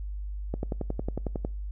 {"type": "click train", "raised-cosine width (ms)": 2, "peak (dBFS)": -17, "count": 11, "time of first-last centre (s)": [0.54, 1.449], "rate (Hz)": 11, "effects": ["noise-tail reverb RT60 0.4 s tail -25 dB re dry", "added 50 Hz sine -32 dBFS peak until 1.71 s"]}